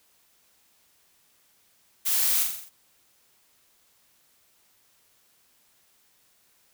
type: noise with echo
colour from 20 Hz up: blue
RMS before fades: -25 dBFS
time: 2.05-2.44 s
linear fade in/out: 20 ms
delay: 43 ms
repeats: 6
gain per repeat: -4 dB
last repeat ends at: 2.698 s
effects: white hiss -64 dBFS RMS until 6.73 s